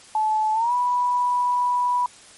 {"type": "tone with pitch glide", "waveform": "sine", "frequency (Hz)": [865, 982.2], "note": ["A5", "B5"], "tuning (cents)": [-30, -10], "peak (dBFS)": -18, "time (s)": [0.15, 2.06], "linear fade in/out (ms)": 2, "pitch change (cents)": 220, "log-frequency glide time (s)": [0.53, 0.73], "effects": ["white hiss -47 dBFS RMS until 2.37 s", "MP3 48 kbps"]}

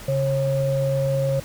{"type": "tone pair together", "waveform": "sine", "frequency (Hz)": [138.04, 543], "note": ["C#3", "C#5"], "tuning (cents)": [-7, -36], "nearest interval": "2 octaves", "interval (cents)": 2371, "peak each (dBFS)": -21, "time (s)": [0.08, 1.4], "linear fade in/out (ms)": 5, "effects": ["tanh soft clip ceiling -11 dBFS", "pink hiss -40 dBFS RMS until 1.44 s"]}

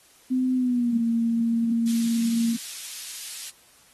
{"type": "tone with pitch glide", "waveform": "sine", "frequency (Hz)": [256.1, 230.8], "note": ["C4", "A#3"], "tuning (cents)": [-37, -17], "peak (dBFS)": -20, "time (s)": [0.3, 2.57], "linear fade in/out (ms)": 20, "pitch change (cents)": -180, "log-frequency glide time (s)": [0.55, 1.01]}
{"type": "high-pass noise", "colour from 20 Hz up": "pink", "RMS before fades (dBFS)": -37, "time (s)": [1.87, 3.5], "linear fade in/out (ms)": 5, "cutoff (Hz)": 3900, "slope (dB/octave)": 12}
{"effects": ["white hiss -56 dBFS RMS until 3.93 s", "AAC 32 kbps"]}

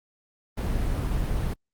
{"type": "noise", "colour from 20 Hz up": "brown", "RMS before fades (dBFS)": -26, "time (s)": [0.57, 1.54], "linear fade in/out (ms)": 10, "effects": ["Opus 32 kbps"]}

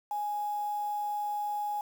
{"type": "tone with quantisation", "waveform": "sine", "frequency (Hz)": 830.6, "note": "G#5", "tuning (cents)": 0, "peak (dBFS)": -30, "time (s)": [0.11, 1.81], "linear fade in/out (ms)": 2, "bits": 8, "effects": []}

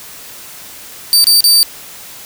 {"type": "tone with dropouts", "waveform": "sawtooth", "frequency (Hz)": 4629, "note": "D8", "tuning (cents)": -26, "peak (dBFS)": -3, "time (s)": [1.13, 1.63], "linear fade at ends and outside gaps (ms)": 0, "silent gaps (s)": [[1.242, 1.269], [1.406, 1.441]], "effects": ["white hiss -33 dBFS RMS until 2.25 s"]}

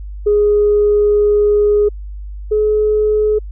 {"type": "tone pair in turn", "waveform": "sine", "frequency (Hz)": [415.3, 425.3], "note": ["G#4", "G#4"], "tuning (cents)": [0, 41], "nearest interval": "unison", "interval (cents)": 41, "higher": "second", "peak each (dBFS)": [-8, -10], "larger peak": "first", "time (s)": [[0.26, 1.89], [2.51, 3.39]], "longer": "first", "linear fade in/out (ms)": 10, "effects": ["tanh soft clip ceiling -4 dBFS", "added 50 Hz sine -25 dBFS peak until 3.51 s"]}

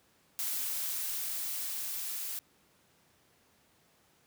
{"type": "noise with level ramp", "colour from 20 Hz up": "blue", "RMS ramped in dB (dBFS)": [-34, -38], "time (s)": [0.39, 2.39], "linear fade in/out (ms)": 0, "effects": ["pink hiss -67 dBFS RMS until 4.26 s", "high-pass 100 Hz 12 dB/octave"]}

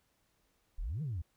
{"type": "exponential two-way sweep", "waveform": "sine", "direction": "up then down", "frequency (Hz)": [30.53, 164.81, 74.4], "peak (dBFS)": -33, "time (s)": [0.78, 1.22], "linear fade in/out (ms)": 10, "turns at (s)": 1.02, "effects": ["tanh soft clip ceiling -31 dBFS", "pink hiss -75 dBFS RMS until 1.36 s"]}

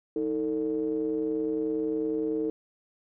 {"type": "ring-modulated tone", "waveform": "triangle", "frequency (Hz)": 65.41, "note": "C2", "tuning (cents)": 0, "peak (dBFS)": -21, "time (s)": [0.16, 2.5], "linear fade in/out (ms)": 0, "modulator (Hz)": 381, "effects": []}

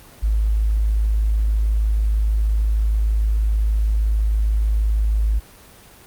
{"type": "tone", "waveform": "sine", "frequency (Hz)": 53.2, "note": "G#1", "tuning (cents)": 42, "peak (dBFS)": -15, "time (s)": [0.22, 5.4], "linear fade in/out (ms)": 20, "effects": ["pink hiss -45 dBFS RMS until 6.06 s", "Opus 24 kbps"]}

